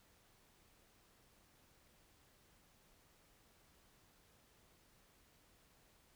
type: silence
effects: pink hiss -70 dBFS RMS until 6.15 s